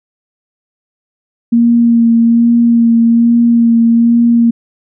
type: tone with vibrato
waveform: sine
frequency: 233.1 Hz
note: A#3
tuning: in tune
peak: -5 dBFS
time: 1.52-4.51 s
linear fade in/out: 10 ms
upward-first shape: sine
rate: 1.2 Hz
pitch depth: 18 cents each way
effects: none